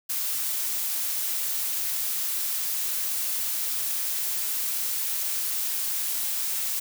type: noise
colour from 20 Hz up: blue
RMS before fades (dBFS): -28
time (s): 0.09-6.8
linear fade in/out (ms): 10
effects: none